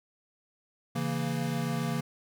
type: chord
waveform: square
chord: A# diminished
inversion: first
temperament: equal with one note detuned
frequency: 138.59 / 166.34 / 233.1 Hz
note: C#3 / E3 / A#3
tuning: 0 / +16 / 0 cents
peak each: -34 dBFS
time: 0.95-2.01 s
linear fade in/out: 10 ms
effects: none